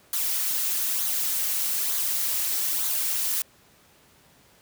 blue noise with flanger, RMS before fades -26 dBFS, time 0.13-3.42 s, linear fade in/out 2 ms, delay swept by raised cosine 0.37 to 4.47 ms, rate 1.1 Hz, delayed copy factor -0.5, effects pink hiss -57 dBFS RMS until 4.61 s + high-pass 80 Hz 12 dB/octave

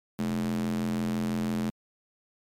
square tone with high-pass filter, 43 Hz, F1, 26 cents flat, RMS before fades -29 dBFS, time 0.19-1.7 s, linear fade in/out 0 ms, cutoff 190 Hz, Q 5.8, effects MP3 96 kbps

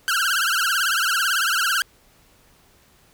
sawtooth tone with vibrato, 1466 Hz, F#6, 16 cents flat, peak -15 dBFS, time 0.08-1.82 s, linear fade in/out 0 ms, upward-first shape triangle, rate 18 Hz, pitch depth 210 cents each way, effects pink hiss -56 dBFS RMS until 3.13 s

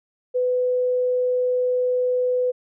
sine tone, 500 Hz, B4, 21 cents sharp, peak -18 dBFS, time 0.34-2.52 s, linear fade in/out 20 ms, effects none

